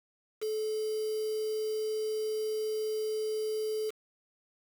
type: tone with quantisation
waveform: sine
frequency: 432.7 Hz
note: A4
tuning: 29 cents flat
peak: -30 dBFS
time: 0.41-3.91 s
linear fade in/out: 20 ms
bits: 7
effects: none